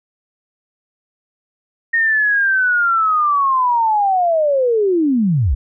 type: linear sweep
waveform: sine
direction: down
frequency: 1855 to 51.5 Hz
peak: -12 dBFS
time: 1.93-5.55 s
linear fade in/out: 10 ms
effects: none